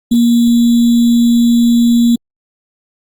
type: tone with sample-and-hold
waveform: sine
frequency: 235.7 Hz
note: A#3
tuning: 19 cents sharp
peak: -6 dBFS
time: 0.11-2.16 s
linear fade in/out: 10 ms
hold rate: 3675 Hz
effects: Opus 24 kbps